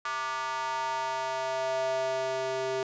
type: tone with high-pass filter sweep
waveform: square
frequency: 131.4 Hz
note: C3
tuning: 8 cents sharp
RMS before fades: -31 dBFS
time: 0.05-2.83 s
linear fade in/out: 2 ms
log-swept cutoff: 1200 to 470 Hz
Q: 4.1
effects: resampled to 16000 Hz